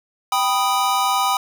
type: chord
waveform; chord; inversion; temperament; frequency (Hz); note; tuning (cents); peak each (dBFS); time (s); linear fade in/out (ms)
square; G augmented; none; equal; 784 / 987.8 / 1244.5; G5 / B5 / D#6; 0 / 0 / 0; -22; 0.32-1.37; 2
effects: none